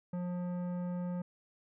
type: tone with tanh clipping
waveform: triangle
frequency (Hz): 177.9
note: F3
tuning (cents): +32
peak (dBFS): -36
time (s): 0.13-1.22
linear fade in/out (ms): 5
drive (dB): 17
effects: none